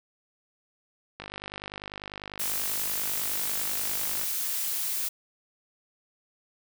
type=click train; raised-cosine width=0.3 ms; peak=-21 dBFS; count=153; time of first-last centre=1.2-4.234 s; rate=50.1 Hz
type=noise; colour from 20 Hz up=blue; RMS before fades=-30 dBFS; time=2.39-5.09 s; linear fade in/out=10 ms
effects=none